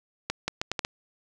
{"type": "accelerating click train", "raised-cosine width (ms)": 0.2, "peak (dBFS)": -10, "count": 6, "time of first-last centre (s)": [0.3, 0.849], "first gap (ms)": 180, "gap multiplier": 0.75, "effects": []}